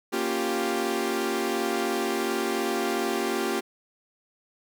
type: chord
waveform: sawtooth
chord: G half-diminished seventh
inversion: first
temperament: equal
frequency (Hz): 233.1 / 277.2 / 349.2 / 392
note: Bb3 / Db4 / F4 / G4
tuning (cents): 0 / 0 / 0 / 0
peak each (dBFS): -28 / -30 / -26 / -25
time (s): 0.12-3.61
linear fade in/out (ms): 20
effects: none